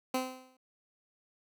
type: tone with exponential decay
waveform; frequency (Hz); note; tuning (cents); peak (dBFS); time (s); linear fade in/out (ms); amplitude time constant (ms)
15% pulse; 257.9; C4; -25; -21; 0.14-0.57; 5; 93
effects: none